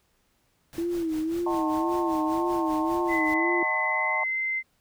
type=noise with tremolo; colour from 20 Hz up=pink; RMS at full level=-43 dBFS; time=0.73-3.34 s; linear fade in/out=0 ms; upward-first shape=sine; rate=5.1 Hz; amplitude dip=75%
type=tone with vibrato; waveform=sine; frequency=329.6 Hz; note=E4; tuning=in tune; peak=-25 dBFS; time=0.78-3.63 s; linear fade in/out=2 ms; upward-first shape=sine; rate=1.9 Hz; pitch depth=95 cents each way
type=chord; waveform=sine; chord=D# diminished seventh; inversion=none; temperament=just; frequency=622.3 / 746.7 / 896 / 1075.3 Hz; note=D#5 / F#5 / A5 / C6; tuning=0 / +16 / +31 / +47 cents; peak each=-34 / -35 / -30 / -32 dBFS; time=1.46-4.24 s; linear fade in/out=5 ms
type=tone with pitch glide; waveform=sine; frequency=2017 to 2073 Hz; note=B6 to C7; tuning=+36 to -17 cents; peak=-25 dBFS; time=3.08-4.63 s; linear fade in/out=50 ms; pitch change=+47 cents; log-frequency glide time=3.81-4.38 s
effects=pink hiss -69 dBFS RMS until 4.8 s